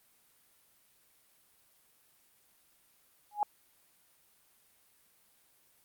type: tone with exponential growth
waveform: sine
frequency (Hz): 830.6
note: G#5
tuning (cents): 0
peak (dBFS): -22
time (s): 3.31-3.43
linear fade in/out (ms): 1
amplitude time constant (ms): 26
effects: white hiss -67 dBFS RMS until 5.84 s + Opus 32 kbps